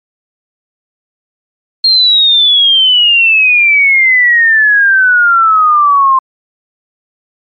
sine exponential sweep, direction down, 4242 to 1046.5 Hz, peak -4 dBFS, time 1.84-6.19 s, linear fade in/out 5 ms, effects MP3 48 kbps

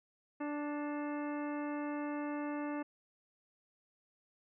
harmonic tone with a mistuned harmonic, 293.3 Hz, D4, 2 cents flat, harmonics 1 / 2 / 3 / 4 / 5 / 6 / 7 / 9, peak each -37 / -44 / -46 / -49 / -53 / -52 / -55 / -56 dBFS, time 0.4-2.83 s, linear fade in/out 10 ms, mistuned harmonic 7, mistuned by +58 cents, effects none

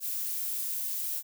violet noise, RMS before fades -33 dBFS, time 0-1.23 s, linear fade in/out 50 ms, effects none

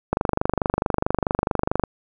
click train, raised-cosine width 1 ms, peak -5 dBFS, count 43, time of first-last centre 0.13-1.837 s, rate 24.6 Hz, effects none

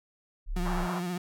sine linear sweep, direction down, 36.38 to 30.37 Hz, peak -29 dBFS, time 0.46-0.88 s, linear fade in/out 50 ms
35% pulse tone with vibrato, 177.8 Hz, F3, 31 cents sharp, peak -29 dBFS, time 0.56-1.18 s, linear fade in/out 5 ms, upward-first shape sine, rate 15 Hz, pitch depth 44 cents each way
pink band-pass noise, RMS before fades -37 dBFS, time 0.65-1 s, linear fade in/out 10 ms, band 680 to 1400 Hz, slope 24 dB/octave
effects none

